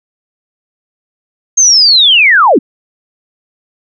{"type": "linear sweep", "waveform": "sine", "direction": "down", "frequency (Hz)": [6480, 196], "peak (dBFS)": -3, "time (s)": [1.57, 2.59], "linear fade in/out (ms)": 10, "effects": []}